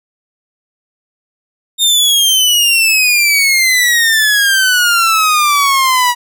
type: exponential sweep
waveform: sawtooth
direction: down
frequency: 3687 to 962 Hz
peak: -5 dBFS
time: 1.78-6.15 s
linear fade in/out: 50 ms
effects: none